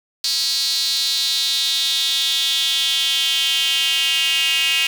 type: tone with high-pass filter sweep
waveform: square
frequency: 148.4 Hz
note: D3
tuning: 18 cents sharp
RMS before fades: -19 dBFS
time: 0.24-4.87 s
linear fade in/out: 2 ms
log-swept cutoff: 4400 to 2700 Hz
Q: 5.6
effects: 7-bit